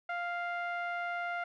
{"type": "tone with low-pass filter", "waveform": "sawtooth", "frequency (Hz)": 698.5, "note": "F5", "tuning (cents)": 0, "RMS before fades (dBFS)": -36, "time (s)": [0.09, 1.44], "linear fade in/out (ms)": 5, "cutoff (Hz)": 1800, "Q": 2.8, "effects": []}